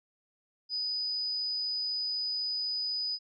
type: tone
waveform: sine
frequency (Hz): 4978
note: D#8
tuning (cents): 0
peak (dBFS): -30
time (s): 0.69-3.19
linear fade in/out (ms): 50
effects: none